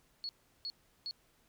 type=tone bursts; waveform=sine; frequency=4364 Hz; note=C#8; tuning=28 cents flat; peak=-37 dBFS; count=3; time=0.24-1.11 s; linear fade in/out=0 ms; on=50 ms; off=360 ms; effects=pink hiss -70 dBFS RMS until 1.48 s